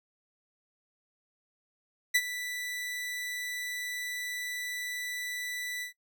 sawtooth tone with ADSR envelope, 1975.5 Hz, B6, in tune, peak -17 dBFS, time 2.14-5.93 s, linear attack 15 ms, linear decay 51 ms, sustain -14 dB, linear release 110 ms, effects noise-tail reverb RT60 0.1 s tail -20 dB re dry

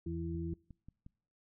harmonic tone, 83.5 Hz, E2, 23 cents sharp, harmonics 1 / 2 / 4, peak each -40 / -40 / -40 dBFS, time 0.06-0.54 s, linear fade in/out 5 ms
click train, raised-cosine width 5 ms, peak -39 dBFS, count 5, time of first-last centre 0.35-1.064 s, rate 5.6 Hz
effects noise-tail reverb RT60 0.6 s tail -26 dB re dry

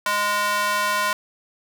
square tone with high-pass filter, 206.5 Hz, G#3, 10 cents flat, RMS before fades -22 dBFS, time 0.06-1.13 s, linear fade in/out 2 ms, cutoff 1100 Hz, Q 1.9, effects none

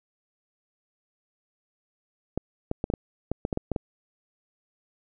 clicks, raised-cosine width 2 ms, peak -13 dBFS, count 11, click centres 2.376 / 2.714 / 2.841 / 2.901 / 2.938 / 3.316 / 3.451 / 3.528 / 3.574 / 3.717 / 3.762 s, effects none

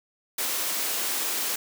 white high-pass noise, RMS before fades -28 dBFS, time 0.38-1.56 s, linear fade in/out 5 ms, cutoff 240 Hz, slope 24 dB/octave, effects none

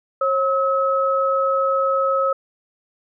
sine tone pair together, 541 / 1286.7 Hz, C#5 / E6, -42 / -42 cents, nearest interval octave + minor third, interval 1500 cents, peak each -19 dBFS, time 0.21-2.33 s, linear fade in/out 5 ms, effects none

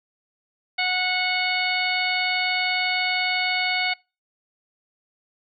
harmonic tone, 734 Hz, F#5, 14 cents flat, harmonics 1 / 2 / 3 / 4 / 5 / 6, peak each -28 / -31 / -23 / -31 / -32 / -30 dBFS, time 0.78-3.94 s, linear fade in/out 10 ms, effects noise-tail reverb RT60 0.3 s tail -26 dB re dry

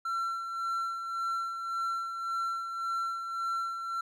triangle tone with tremolo, 1354 Hz, E6, 46 cents sharp, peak -27 dBFS, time 0.05-4.01 s, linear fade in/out 5 ms, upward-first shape sine, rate 1.8 Hz, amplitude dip 50%, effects none

